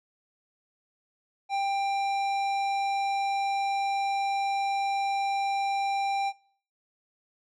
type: tone with tanh clipping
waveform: sine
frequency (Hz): 791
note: G5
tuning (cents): +15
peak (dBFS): -27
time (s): 1.49-6.33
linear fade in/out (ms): 50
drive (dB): 14
effects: noise-tail reverb RT60 0.5 s tail -23 dB re dry